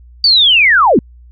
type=linear sweep; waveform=sine; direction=down; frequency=4666 to 176.9 Hz; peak=-5 dBFS; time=0.24-0.99 s; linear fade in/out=2 ms; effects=added 60 Hz sine -36 dBFS peak until 1.31 s + MP3 64 kbps